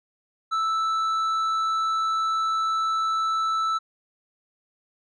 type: tone with tanh clipping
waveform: sine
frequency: 1317 Hz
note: E6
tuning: 2 cents flat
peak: -23 dBFS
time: 0.51-3.79 s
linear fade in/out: 20 ms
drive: 7 dB
effects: none